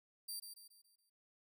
15% pulse tone with echo, 4699 Hz, D8, in tune, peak -36 dBFS, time 0.28-0.4 s, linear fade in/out 10 ms, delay 140 ms, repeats 5, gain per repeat -7 dB, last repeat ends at 1.1 s, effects none

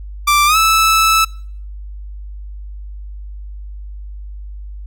sawtooth tone with pitch glide, 1174.7 to 1311 Hz, D6 to E6, 0 to -10 cents, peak -6 dBFS, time 0.27-1.25 s, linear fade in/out 10 ms, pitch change +190 cents, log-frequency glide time 0.46-0.57 s, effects noise-tail reverb RT60 0.6 s tail -25 dB re dry + added 50 Hz sine -27 dBFS peak until 4.86 s

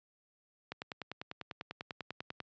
click train, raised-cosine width 0.3 ms, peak -24 dBFS, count 18, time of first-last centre 0.72-2.403 s, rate 10.1 Hz, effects high-pass 100 Hz 12 dB/octave + resampled to 16000 Hz

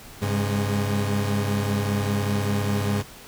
30% pulse tone cluster, 100.7 / 135.2 / 206.5 Hz, G2 / C#3 / G#3, +47 / -43 / -10 cents, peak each -21 / -29 / -25 dBFS, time 0.21-3.03 s, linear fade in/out 20 ms, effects pink hiss -44 dBFS RMS until 3.27 s

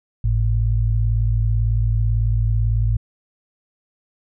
sine tone pair together, 51.91 / 110 Hz, G#1 / A2, 0 / 0 cents, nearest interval octave + minor second, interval 1300 cents, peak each -18 dBFS, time 0.24-2.97 s, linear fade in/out 5 ms, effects none

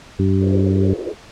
harmonic tone, 96.2 Hz, G2, 32 cents flat, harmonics 1 / 2 / 3 / 4, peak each -16 / -19 / -21 / -22 dBFS, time 0.19-0.94 s, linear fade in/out 5 ms
pink band-pass noise, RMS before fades -27 dBFS, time 0.39-1.15 s, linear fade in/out 50 ms, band 350 to 520 Hz, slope 48 dB/octave
effects pink hiss -42 dBFS RMS until 1.31 s + low-pass 6000 Hz 12 dB/octave

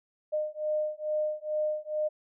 sine beating tone pair, 609 / 611.3 Hz, D#5 / D#5, -37 / -31 cents, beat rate 2.3 Hz, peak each -31 dBFS, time 0.32-2.09 s, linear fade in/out 20 ms, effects none

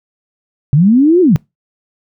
sine linear two-way sweep, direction up then down, 130.81 to 376 to 130.81 Hz, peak -5 dBFS, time 0.73-1.36 s, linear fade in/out 0 ms, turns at 1.21 s, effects noise-tail reverb RT60 0.2 s tail -24 dB re dry

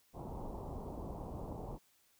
pink low-pass noise, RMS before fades -44 dBFS, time 0.13-1.79 s, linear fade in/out 50 ms, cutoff 1000 Hz, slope 48 dB/octave, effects white hiss -71 dBFS RMS until 2.19 s

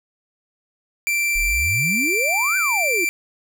45% pulse tone, 2349 Hz, D7, in tune, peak -18 dBFS, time 1.07-3.09 s, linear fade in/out 0 ms
sine exponential two-way sweep, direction up then down, 31 to 1568 to 320 Hz, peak -23 dBFS, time 1.35-3.05 s, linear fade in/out 10 ms, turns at 2.57 s
effects none

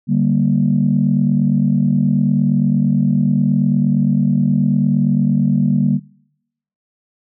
sine chord, G minor, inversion second, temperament just, 147 / 196 / 235.2 Hz, D3 / G3 / Bb3, +2 / 0 / +16 cents, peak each -16 dBFS, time 0.07-6 s, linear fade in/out 50 ms, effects noise-tail reverb RT60 0.8 s tail -24 dB re dry + tanh soft clip ceiling -3 dBFS

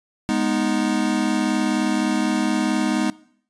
square chord, G# minor, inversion none, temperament equal, 207.7 / 246.9 / 311.1 Hz, G#3 / B3 / D#4, 0 / 0 / 0 cents, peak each -24 dBFS, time 0.29-3.1 s, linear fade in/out 0 ms, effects noise-tail reverb RT60 0.6 s tail -21 dB re dry + resampled to 22050 Hz

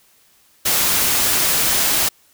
white noise, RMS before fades -17 dBFS, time 0.65-2.09 s, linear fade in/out 10 ms, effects white hiss -55 dBFS RMS until 2.33 s

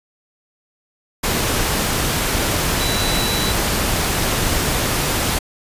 sine tone in noise, 3950 Hz, B7, in tune, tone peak -24 dBFS, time 2.8-3.53 s, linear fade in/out 10 ms, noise pink, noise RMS -19 dBFS, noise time 1.23-5.39 s, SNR -8 dB, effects resampled to 32000 Hz

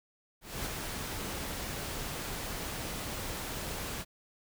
pink noise with ADSR envelope, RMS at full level -35 dBFS, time 0.41-4.05 s, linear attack 250 ms, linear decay 5 ms, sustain -3 dB, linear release 45 ms, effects none

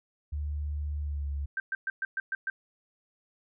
sine tone with pitch glide, 73.7 to 70.9 Hz, D2 to C#2, +7 to +40 cents, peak -30 dBFS, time 0.32-1.46 s, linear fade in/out 10 ms, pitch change -67 cents, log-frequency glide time 1.01-1.29 s
sine tone bursts, 1563 Hz, G6, 6 cents flat, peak -28 dBFS, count 7, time 1.57-2.5 s, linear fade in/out 2 ms, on 30 ms, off 120 ms
effects none

